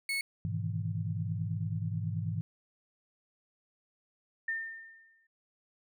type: tone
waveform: 35% pulse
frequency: 2201 Hz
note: C#7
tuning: 13 cents flat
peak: -29 dBFS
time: 0.09-0.21 s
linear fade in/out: 2 ms
type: chord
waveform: sine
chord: E major seventh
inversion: first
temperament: equal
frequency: 103.83 / 123.47 / 155.56 / 164.81 Hz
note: G#2 / B2 / D#3 / E3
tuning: 0 / 0 / 0 / 0 cents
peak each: -34 / -40 / -39 / -37 dBFS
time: 0.45-2.41 s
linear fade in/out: 0 ms
type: tone with exponential decay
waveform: sine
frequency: 1809 Hz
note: A6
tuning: 48 cents sharp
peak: -29 dBFS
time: 4.48-5.27 s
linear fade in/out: 5 ms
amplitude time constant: 170 ms
effects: none